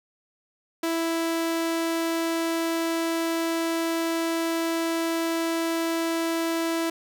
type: tone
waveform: sawtooth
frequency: 330.4 Hz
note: E4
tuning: 4 cents sharp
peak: -20 dBFS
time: 0.83-6.9 s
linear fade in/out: 5 ms
effects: none